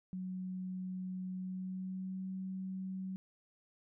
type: tone with pitch glide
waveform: sine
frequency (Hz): 185.1 to 188.66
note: F#3 to F#3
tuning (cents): +1 to +34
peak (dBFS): -38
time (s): 0.13-3.16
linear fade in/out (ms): 0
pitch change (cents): +33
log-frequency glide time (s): 1.34-2.29
effects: none